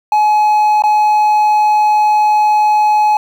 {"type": "tone with dropouts", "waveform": "triangle", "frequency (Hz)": 847, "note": "G#5", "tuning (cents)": 34, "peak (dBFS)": -6, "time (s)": [0.12, 3.17], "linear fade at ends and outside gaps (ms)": 2, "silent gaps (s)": [0.822, 0.837], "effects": ["7-bit"]}